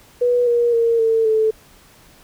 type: tone with pitch steps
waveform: sine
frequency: 488.3 / 475.2 / 462.5 / 450.1 / 438.1 Hz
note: B4 / A#4 / A#4 / A4 / A4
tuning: -20 / +33 / -14 / +39 / -7 cents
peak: -13 dBFS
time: 0.21-1.51 s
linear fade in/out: 10 ms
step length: 260 ms
effects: pink hiss -49 dBFS RMS until 2.23 s